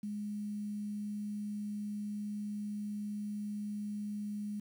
sine tone with quantisation, 207.7 Hz, G#3, in tune, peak -36 dBFS, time 0.03-4.6 s, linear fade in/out 5 ms, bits 10, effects none

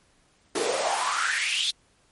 pink noise with high-pass filter sweep, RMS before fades -26 dBFS, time 0.55-1.71 s, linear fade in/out 5 ms, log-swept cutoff 360 to 3800 Hz, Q 6.1, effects pink hiss -63 dBFS RMS until 2.11 s + MP3 48 kbps

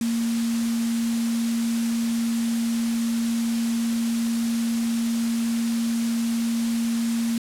sine tone in noise, 231.2 Hz, A#3, 14 cents flat, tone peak -21 dBFS, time 0.01-7.38 s, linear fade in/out 2 ms, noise white, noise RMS -34 dBFS, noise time 0.01-7.38 s, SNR +10 dB, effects low-pass 10000 Hz 12 dB/octave

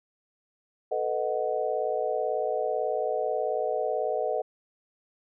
sine chord, B dominant seventh, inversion third, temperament equal with one note detuned, 440 / 498.2 / 622.3 / 740 Hz, A4 / B4 / D#5 / F#5, 0 / +15 / 0 / 0 cents, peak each -31 / -31 / -30 / -32 dBFS, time 0.91-4.42 s, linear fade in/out 10 ms, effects none

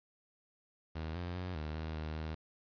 sawtooth tone with pitch steps, 79.4 / 87.8 / 90.8 / 76.9 / 79.3 / 77.7 / 78.7 Hz, D#2 / F2 / F#2 / D#2 / D#2 / D#2 / D#2, +36 / +10 / -32 / -20 / +33 / -2 / +20 cents, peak -34 dBFS, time 0.95-2.35 s, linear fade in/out 10 ms, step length 200 ms, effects resampled to 11025 Hz + 10-bit

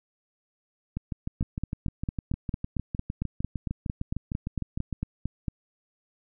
two click trains, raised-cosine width 5 ms, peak -18 / -16 dBFS, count 27 / 19, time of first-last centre 0.97-4.927 / 1.41-5.482 s, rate 6.57 / 4.42 Hz, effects none

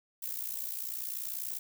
violet noise with amplitude modulation, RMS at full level -34 dBFS, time 0.22-1.59 s, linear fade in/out 10 ms, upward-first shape sine, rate 60.2 Hz, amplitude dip 80%, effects none

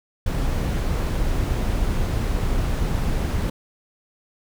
brown noise, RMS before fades -22 dBFS, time 0.26-3.5 s, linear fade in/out 5 ms, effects none

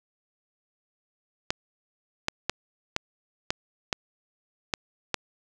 clicks, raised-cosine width 0.2 ms, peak -7 dBFS, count 8, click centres 1.505 / 2.284 / 2.496 / 2.964 / 3.505 / 3.928 / 4.738 / 5.143 s, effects 7-bit

